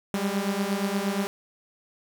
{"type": "beating tone pair", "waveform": "sawtooth", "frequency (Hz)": [194.7, 203.2], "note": ["G3", "G#3"], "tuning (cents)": [-12, -38], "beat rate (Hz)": 8.5, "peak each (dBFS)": -24, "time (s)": [0.14, 1.27], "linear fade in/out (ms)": 0, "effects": ["8-bit"]}